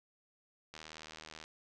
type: click train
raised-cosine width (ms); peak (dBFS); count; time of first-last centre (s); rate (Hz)
0.2; -30; 56; 0.74-1.44; 78.6
effects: resampled to 24000 Hz